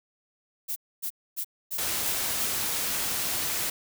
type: noise bursts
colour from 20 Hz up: violet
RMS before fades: -31 dBFS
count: 6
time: 0.68-2.472 s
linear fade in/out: 20 ms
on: 82 ms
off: 260 ms
type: noise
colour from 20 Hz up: white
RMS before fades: -29 dBFS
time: 1.78-3.7 s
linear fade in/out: 5 ms
effects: none